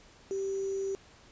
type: tone with sample-and-hold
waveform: sine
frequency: 389.3 Hz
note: G4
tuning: 12 cents flat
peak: -30 dBFS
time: 0.31-0.95 s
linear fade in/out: 0 ms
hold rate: 6300 Hz
effects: pink hiss -57 dBFS RMS until 1.31 s + resampled to 16000 Hz